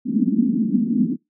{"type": "band-pass noise", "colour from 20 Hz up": "white", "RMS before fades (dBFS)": -19, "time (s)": [0.05, 1.17], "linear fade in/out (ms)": 50, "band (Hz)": [200, 260], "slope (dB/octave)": 48, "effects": ["noise-tail reverb RT60 0.2 s tail -24 dB re dry"]}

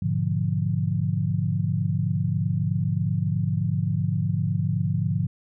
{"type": "chord", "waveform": "sine", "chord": "G# diminished seventh", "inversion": "none", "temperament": "equal", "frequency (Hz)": [103.83, 123.47, 146.83, 174.61], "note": ["G#2", "B2", "D3", "F3"], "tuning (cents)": [0, 0, 0, 0], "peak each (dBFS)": [-26, -30, -26, -27], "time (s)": [0.02, 5.27], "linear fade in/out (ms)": 5, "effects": []}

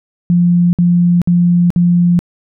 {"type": "tone bursts", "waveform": "sine", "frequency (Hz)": 174.61, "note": "F3", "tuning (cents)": 0, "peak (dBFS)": -7, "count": 4, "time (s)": [0.3, 2.191], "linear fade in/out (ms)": 0, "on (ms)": 430, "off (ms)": 57, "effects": []}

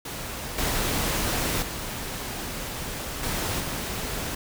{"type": "noise with level steps", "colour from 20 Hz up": "pink", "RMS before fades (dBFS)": [-34, -26, -33, -28, -31], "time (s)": [0.05, 4.35], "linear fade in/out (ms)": 5, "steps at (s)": [0.58, 1.62, 3.23, 3.6], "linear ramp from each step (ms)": 5, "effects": []}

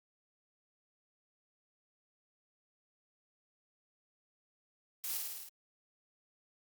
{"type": "noise with echo", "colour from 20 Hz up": "blue", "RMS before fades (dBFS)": -39, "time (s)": [5.04, 5.17], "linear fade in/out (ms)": 0, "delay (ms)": 53, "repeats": 6, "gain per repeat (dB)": -2, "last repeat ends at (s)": 5.488, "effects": ["Opus 48 kbps"]}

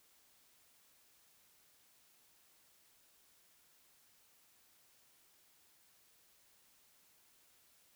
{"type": "silence", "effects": ["white hiss -69 dBFS RMS until 7.95 s"]}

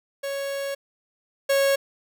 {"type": "tone pair in turn", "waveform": "45% pulse", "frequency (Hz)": [554.4, 550.9], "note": ["C#5", "C#5"], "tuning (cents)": [0, -11], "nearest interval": "unison", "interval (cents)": 11, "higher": "first", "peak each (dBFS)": [-27, -18], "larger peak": "second", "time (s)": [[0.23, 0.75], [1.49, 1.76]], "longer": "first", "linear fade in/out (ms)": 10, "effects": []}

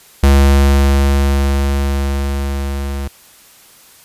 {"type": "tone with level ramp", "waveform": "square", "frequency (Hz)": 69.3, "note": "C#2", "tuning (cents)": 0, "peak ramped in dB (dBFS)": [-6, -20], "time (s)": [0.23, 3.08], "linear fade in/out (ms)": 5, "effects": ["white hiss -44 dBFS RMS until 4.04 s", "resampled to 32000 Hz"]}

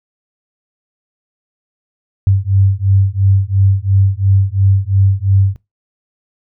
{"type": "beating tone pair", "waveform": "sine", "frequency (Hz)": [96.1, 99], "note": ["G2", "G2"], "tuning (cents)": [-34, 18], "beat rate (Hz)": 2.9, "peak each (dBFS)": -12, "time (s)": [2.27, 5.56], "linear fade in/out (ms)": 0, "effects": ["noise-tail reverb RT60 0.2 s tail -21 dB re dry"]}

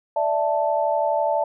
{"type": "chord", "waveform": "sine", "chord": "D suspended second", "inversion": "none", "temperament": "equal", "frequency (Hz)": [587.3, 659.3, 880], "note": ["D5", "E5", "A5"], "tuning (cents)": [0, 0, 0], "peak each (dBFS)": -23, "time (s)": [0.16, 1.44], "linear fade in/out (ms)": 5, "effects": []}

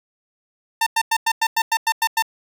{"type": "tone bursts", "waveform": "sawtooth", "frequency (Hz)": 901, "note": "A5", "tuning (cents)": 41, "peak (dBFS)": -12, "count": 10, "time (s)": [0.81, 2.224], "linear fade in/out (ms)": 5, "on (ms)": 55, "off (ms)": 96, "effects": []}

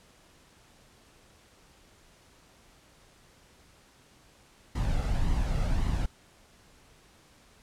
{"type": "noise with flanger", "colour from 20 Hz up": "brown", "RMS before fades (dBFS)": -27, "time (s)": [4.75, 6.06], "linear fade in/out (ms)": 5, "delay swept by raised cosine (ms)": [0.99, 1.5], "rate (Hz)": 1.8, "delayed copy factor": 0.5, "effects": ["pink hiss -59 dBFS RMS until 7.62 s", "low-pass 10000 Hz 12 dB/octave"]}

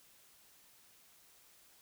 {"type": "silence", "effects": ["white hiss -64 dBFS RMS until 1.81 s"]}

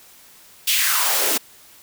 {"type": "noise with high-pass filter sweep", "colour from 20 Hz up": "white", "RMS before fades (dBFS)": -19, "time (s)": [0.67, 1.38], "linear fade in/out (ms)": 10, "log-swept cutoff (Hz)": [3200, 270], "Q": 2.6, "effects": ["white hiss -48 dBFS RMS until 1.82 s"]}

